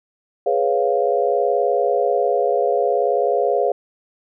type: chord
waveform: sine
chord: C# dominant seventh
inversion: second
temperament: equal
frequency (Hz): 415.3 / 493.9 / 554.4 / 698.5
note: G#4 / B4 / C#5 / E#5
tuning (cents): 0 / 0 / 0 / 0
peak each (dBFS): -21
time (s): 0.46-3.72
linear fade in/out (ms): 5
effects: none